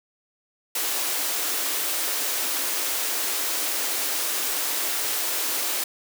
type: high-pass noise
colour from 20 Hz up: white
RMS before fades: -26 dBFS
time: 0.75-5.84 s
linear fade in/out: 5 ms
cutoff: 260 Hz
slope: 96 dB/octave
effects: none